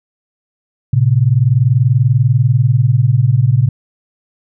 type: tone pair together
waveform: sine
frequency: 113.8 / 134.09 Hz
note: A#2 / C3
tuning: -41 / +43 cents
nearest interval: minor third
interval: 284 cents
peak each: -11 dBFS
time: 0.93-3.69 s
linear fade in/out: 5 ms
effects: none